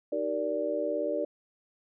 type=chord; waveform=sine; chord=Eb major seventh; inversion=none; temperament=just; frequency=311.1 / 388.9 / 466.7 / 583.4 Hz; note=Eb4 / G4 / Bb4 / D5; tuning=0 / -14 / +2 / -12 cents; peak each=-35 / -36 / -34 / -30 dBFS; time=0.12-1.25 s; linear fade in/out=5 ms; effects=none